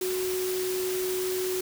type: tone in noise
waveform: sine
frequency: 370 Hz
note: F#4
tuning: in tune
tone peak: -27 dBFS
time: 0.01-1.61 s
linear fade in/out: 5 ms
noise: white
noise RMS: -35 dBFS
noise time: 0.01-1.61 s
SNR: +5 dB
effects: none